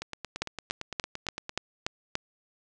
two click trains, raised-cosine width 0.2 ms, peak -18 / -11 dBFS, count 14 / 7, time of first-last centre 0.02-1.494 / 0.42-2.154 s, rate 8.82 / 3.46 Hz, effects resampled to 24000 Hz + 8-bit

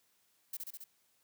violet noise with echo, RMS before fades -40 dBFS, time 0.53-0.57 s, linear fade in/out 5 ms, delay 68 ms, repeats 4, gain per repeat -2 dB, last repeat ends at 0.842 s, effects white hiss -73 dBFS RMS until 1.23 s + high-pass 80 Hz 12 dB/octave

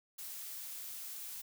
blue noise, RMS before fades -45 dBFS, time 0.18-1.42 s, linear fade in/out 10 ms, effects none

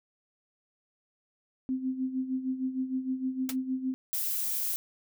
sine tone with tremolo, 259.9 Hz, C4, 11 cents flat, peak -26 dBFS, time 1.69-3.94 s, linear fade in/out 0 ms, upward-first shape sine, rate 6.5 Hz, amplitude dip 70%
white noise with exponential decay, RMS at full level -29 dBFS, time 3.49-3.56 s, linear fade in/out 2 ms, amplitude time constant 15 ms
violet noise, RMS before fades -31 dBFS, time 4.13-4.76 s, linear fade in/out 0 ms
effects none

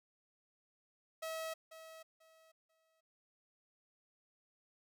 sawtooth tone with echo, 644 Hz, E5, 41 cents flat, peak -36 dBFS, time 1.22-1.54 s, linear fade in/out 10 ms, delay 490 ms, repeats 3, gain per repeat -12 dB, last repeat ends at 3.01 s, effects none

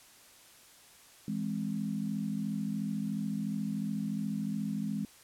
sine chord, E augmented, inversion none, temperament equal, 164.81 / 207.7 / 261.6 Hz, E3 / G#3 / B#3, 0 / 0 / 0 cents, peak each -38 / -33 / -39 dBFS, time 1.28-5.05 s, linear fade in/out 2 ms, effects white hiss -57 dBFS RMS until 5.23 s + low-pass 12000 Hz 12 dB/octave

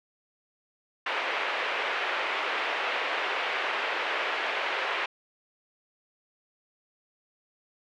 white band-pass noise, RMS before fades -30 dBFS, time 1.06-5.06 s, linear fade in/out 5 ms, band 410 to 2700 Hz, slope 24 dB/octave, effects none

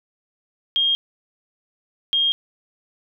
sine tone pair in turn, 3230 / 3230 Hz, G#7 / G#7, -49 / -49 cents, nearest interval unison, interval 0 cents, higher neither, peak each -16 dBFS, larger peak neither, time 0.76-0.95 / 2.13-2.32 s, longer neither, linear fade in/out 0 ms, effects none

